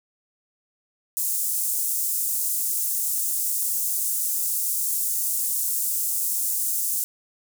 pink high-pass noise, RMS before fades -25 dBFS, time 1.17-7.04 s, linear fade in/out 0 ms, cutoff 7900 Hz, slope 24 dB/octave, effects none

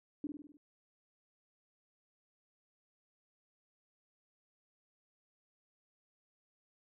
sine tone with echo, 293.7 Hz, D4, in tune, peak -35 dBFS, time 0.24-0.27 s, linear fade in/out 2 ms, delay 50 ms, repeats 6, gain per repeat -4 dB, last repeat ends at 0.57 s, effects none

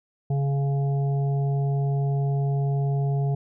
harmonic tone, 139.3 Hz, C#3, 9 cents sharp, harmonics 1 / 3 / 5 / 6, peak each -21 / -34 / -36 / -46 dBFS, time 0.3-3.35 s, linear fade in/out 5 ms, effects none

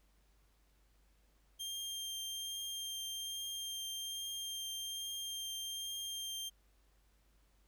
sawtooth tone with vibrato, 3187 Hz, G7, 28 cents sharp, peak -37 dBFS, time 1.59-6.5 s, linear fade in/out 20 ms, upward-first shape triangle, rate 1.2 Hz, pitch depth 10 cents each way, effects added 50 Hz sine -68 dBFS peak until 7.67 s + pink hiss -75 dBFS RMS until 7.67 s

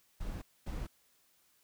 brown noise bursts at uneven times, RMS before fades -39 dBFS, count 2, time 0.2-0.42 / 0.66-0.87 s, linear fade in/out 10 ms, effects white hiss -70 dBFS RMS until 1.63 s

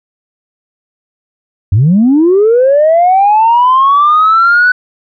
sine linear sweep, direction up, 87.1 to 1500 Hz, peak -3 dBFS, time 1.72-4.72 s, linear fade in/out 5 ms, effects tanh soft clip ceiling -1 dBFS

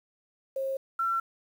sine tone pair in turn, 537 / 1353.2 Hz, C5 / E6, +45 / +45 cents, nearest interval octave + major third, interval 1600 cents, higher second, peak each -28 / -25 dBFS, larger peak second, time 0.56-0.77 / 0.99-1.2 s, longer neither, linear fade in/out 5 ms, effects 9-bit

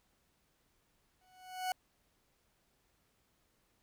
40% pulse tone with exponential growth, 740 Hz, F#5, in tune, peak -30 dBFS, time 1.21-1.72 s, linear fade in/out 2 ms, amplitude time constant 110 ms, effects pink hiss -75 dBFS RMS until 3.82 s

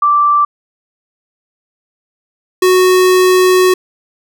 sine / square tone pair in turn, 1171 / 368.8 Hz, D6 / F#4, -5 / -6 cents, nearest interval octave + minor sixth, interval 2001 cents, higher first, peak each -7 dBFS, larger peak neither, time 0.02-0.45 / 2.62-3.74 s, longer second, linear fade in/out 5 ms, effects none

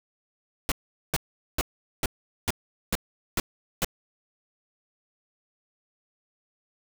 pink noise bursts, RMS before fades -25 dBFS, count 8, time 0.69-3.846 s, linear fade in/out 0 ms, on 27 ms, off 420 ms, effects none

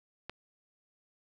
click, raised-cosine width 0.3 ms, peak -23 dBFS, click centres 0.296 s, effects none

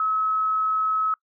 sine tone, 1287 Hz, E6, 42 cents flat, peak -20 dBFS, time 0-1.14 s, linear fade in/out 2 ms, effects noise-tail reverb RT60 0.1 s tail -25 dB re dry

